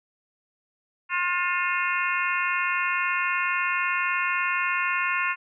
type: harmonic tone with a mistuned harmonic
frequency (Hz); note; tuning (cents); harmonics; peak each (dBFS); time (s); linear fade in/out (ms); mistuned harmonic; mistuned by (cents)
356.2; F4; +34; 3 / 4 / 5 / 6 / 7 / 8; -28 / -29 / -30 / -31 / -31 / -32; 1.09-5.36; 50; 8; -70
effects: none